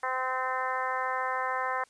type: harmonic tone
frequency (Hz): 258.1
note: C4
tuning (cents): -23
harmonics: 2 / 3 / 4 / 5 / 6 / 7 / 8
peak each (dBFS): -37 / -35 / -32 / -36 / -39 / -36 / -43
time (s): 0.03-1.84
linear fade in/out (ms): 5
effects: white hiss -63 dBFS RMS until 1.89 s + resampled to 22050 Hz